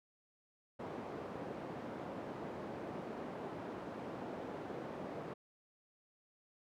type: band-pass noise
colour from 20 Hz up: white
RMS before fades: -45 dBFS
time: 0.79-5.34 s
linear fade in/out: 10 ms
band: 150 to 600 Hz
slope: 12 dB/octave
effects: none